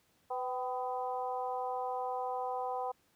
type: harmonic tone with a mistuned harmonic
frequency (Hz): 250.6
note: B3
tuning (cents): +25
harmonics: 2 / 3 / 4 / 5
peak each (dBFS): -39 / -36 / -40 / -49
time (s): 0.3-2.92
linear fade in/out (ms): 10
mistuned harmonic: 3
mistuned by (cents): +39
effects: pink hiss -71 dBFS RMS until 3.15 s + high-pass 80 Hz 12 dB/octave